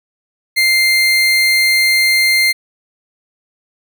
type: tone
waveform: 30% pulse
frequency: 2100 Hz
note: C7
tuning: 6 cents sharp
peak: -7 dBFS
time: 0.56-2.53 s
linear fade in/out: 20 ms
effects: none